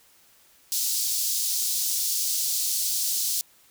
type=high-pass noise; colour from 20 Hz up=pink; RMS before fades=-26 dBFS; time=0.72-3.41 s; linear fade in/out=0 ms; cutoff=4600 Hz; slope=24 dB/octave; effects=white hiss -58 dBFS RMS until 3.7 s